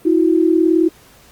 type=tone pair together; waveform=sine; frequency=323.7 / 362.8 Hz; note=E4 / F#4; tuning=-31 / -34 cents; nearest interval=major second; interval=197 cents; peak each=-12 / -15 dBFS; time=0.05-0.89 s; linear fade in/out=10 ms; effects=pink hiss -47 dBFS RMS until 1.31 s + Opus 32 kbps